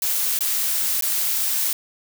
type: noise with dropouts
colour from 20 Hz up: blue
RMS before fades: -22 dBFS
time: 0.02-1.73 s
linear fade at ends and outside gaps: 2 ms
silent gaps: 0.39-0.407 / 1.01-1.023 s
effects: none